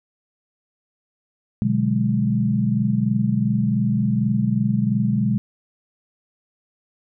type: chord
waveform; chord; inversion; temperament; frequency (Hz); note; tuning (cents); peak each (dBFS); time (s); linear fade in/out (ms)
sine; G# half-diminished seventh; first; equal; 123.47 / 146.83 / 185 / 207.7; B2 / D3 / F#3 / G#3; 0 / 0 / 0 / 0; -22 / -26 / -25 / -20; 1.62-5.38; 0
effects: none